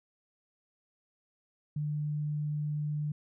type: tone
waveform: sine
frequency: 149.3 Hz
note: D3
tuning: 29 cents sharp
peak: -30 dBFS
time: 1.76-3.12 s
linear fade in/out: 5 ms
effects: none